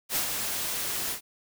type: noise with ADSR envelope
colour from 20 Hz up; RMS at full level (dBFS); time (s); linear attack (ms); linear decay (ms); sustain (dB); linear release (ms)
white; -26; 0.09-1.21; 70; 94; -5; 99
effects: none